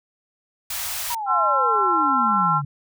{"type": "band-stop noise", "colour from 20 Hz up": "white", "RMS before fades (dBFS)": -28, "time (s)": [0.7, 1.15], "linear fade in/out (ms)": 5, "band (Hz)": [120, 630], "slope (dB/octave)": 48}
{"type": "exponential sweep", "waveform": "sine", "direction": "down", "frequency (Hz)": [980, 138.6], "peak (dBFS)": -25, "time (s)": [1.1, 2.65], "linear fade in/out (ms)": 5}
{"type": "chord", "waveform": "sine", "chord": "Ab augmented", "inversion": "none", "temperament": "equal with one note detuned", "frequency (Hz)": [830.6, 1046.5, 1350.9], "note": ["Ab5", "C6", "E6"], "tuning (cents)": [0, 0, 42], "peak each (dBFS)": [-24, -22, -19], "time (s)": [1.26, 2.62], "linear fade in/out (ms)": 50}
{"effects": []}